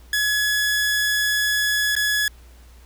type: tone with dropouts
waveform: sawtooth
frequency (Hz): 1693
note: G#6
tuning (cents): +33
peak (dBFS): -15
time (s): 0.13-2.28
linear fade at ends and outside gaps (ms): 2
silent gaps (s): 1.953-1.964
effects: added 60 Hz sine -44 dBFS peak until 2.85 s + pink hiss -54 dBFS RMS until 2.85 s